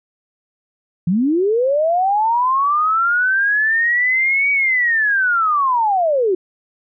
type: linear two-way sweep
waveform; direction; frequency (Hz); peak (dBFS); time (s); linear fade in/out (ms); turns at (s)
sine; up then down; 160.6 to 2273 to 350.4; -13; 1.07-6.35; 5; 4.51
effects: none